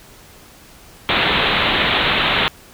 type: low-pass noise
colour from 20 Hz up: white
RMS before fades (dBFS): -17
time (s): 1.09-2.48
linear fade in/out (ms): 0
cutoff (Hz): 3900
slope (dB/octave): 96
effects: pink hiss -44 dBFS RMS until 2.73 s